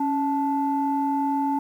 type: tone pair together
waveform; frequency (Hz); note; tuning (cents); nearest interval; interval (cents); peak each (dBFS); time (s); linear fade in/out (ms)
sine; 277.2 / 874.2; C#4 / A5; 0 / -11; octave + minor sixth; 1989; -23; 0-1.59; 5
effects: tanh soft clip ceiling -14 dBFS + 9-bit